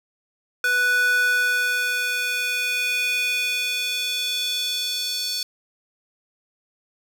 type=tone with high-pass filter sweep; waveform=square; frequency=493.9 Hz; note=B4; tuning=in tune; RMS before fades=-23 dBFS; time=0.64-5.43 s; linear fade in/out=2 ms; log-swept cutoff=1300 to 4300 Hz; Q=3.6; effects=none